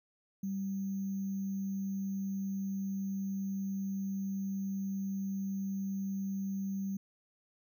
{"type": "tone with sample-and-hold", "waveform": "sine", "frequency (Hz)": 194.8, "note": "G3", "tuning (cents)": -11, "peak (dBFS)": -33, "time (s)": [0.43, 6.97], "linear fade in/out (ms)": 5, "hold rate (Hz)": 6300, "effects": []}